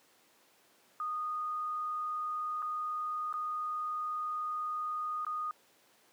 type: tone with dropouts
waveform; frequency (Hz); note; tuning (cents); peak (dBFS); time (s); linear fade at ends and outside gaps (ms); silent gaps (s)
sine; 1234; D#6; -15; -33; 1-5.51; 1; 2.621-2.626 / 3.327-3.339 / 5.249-5.266
effects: pink hiss -65 dBFS RMS until 6.12 s + high-pass 300 Hz 12 dB/octave